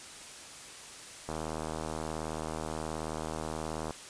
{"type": "click train", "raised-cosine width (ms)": 1, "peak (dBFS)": -22, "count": 207, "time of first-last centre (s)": [1.29, 3.908], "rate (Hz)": 78.7, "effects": ["white hiss -47 dBFS RMS until 4.09 s", "resampled to 22050 Hz"]}